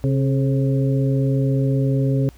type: harmonic tone with a mistuned harmonic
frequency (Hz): 134.6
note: C3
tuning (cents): +49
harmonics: 1 / 2 / 3 / 4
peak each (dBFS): -17 / -23 / -27 / -29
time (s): 0.04-2.29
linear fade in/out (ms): 0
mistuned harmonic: 3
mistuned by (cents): +67
effects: added 60 Hz sine -44 dBFS peak until 2.37 s + pink hiss -53 dBFS RMS until 2.37 s